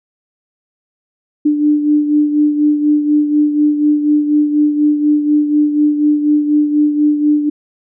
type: beating tone pair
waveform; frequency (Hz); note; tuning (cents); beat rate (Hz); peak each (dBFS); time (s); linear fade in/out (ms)
sine; 297 / 301.1; D4 / D4; +20 / +43; 4.1; -10 / -18; 1.45-7.5; 10
effects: none